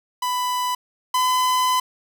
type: tone pair in turn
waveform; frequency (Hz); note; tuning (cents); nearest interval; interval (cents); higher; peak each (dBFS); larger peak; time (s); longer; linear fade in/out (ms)
45% pulse; 995 / 1011.2; B5 / B5; +13 / +41; unison; 28; second; -21 / -17; second; 0.22-0.75 / 1.14-1.8; second; 5
effects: none